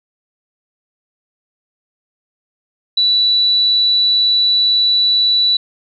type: tone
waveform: sine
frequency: 3951 Hz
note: B7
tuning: in tune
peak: -10 dBFS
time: 2.97-5.57 s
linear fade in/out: 5 ms
effects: none